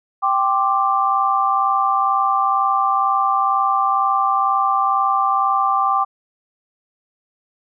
sine chord, G suspended fourth, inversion none, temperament equal with one note detuned, 784 / 1052.6 / 1174.7 Hz, G5 / C6 / D6, 0 / +10 / 0 cents, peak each -19 / -22 / -17 dBFS, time 0.22-6.05 s, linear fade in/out 20 ms, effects none

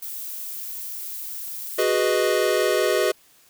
violet noise, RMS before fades -33 dBFS, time 0.02-1.83 s, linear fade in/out 5 ms
square chord, G# minor seventh, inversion third, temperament equal, 370 / 415.3 / 493.9 / 622.3 Hz, F#4 / G#4 / B4 / D#5, 0 / 0 / 0 / 0 cents, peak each -25 dBFS, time 1.78-3.12 s, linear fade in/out 10 ms
effects white hiss -56 dBFS RMS until 3.49 s

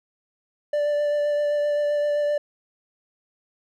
triangle tone with vibrato, 587.3 Hz, D5, in tune, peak -18 dBFS, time 0.73-2.38 s, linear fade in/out 5 ms, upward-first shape sine, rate 7.7 Hz, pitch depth 12 cents each way, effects none

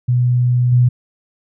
sine tone with level steps, 123.47 Hz, B2, in tune, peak -11 / -8 dBFS, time 0.08-0.89 s, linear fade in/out 10 ms, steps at 0.72 s, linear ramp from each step 5 ms, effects none

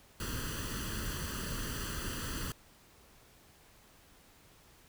pink noise with comb filter, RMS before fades -38 dBFS, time 0.2-2.52 s, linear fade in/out 2 ms, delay 0.66 ms, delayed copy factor +0.8, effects pink hiss -61 dBFS RMS until 4.88 s

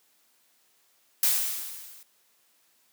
blue noise with level ramp, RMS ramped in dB -21 to -51 dBFS, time 1.23-2.03 s, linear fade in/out 2 ms, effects white hiss -66 dBFS RMS until 2.92 s + high-pass 200 Hz 12 dB/octave

